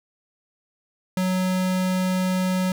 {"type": "tone", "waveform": "square", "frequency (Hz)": 185, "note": "F#3", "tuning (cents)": 0, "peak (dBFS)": -21, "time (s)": [1.17, 2.72], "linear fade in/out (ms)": 2, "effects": []}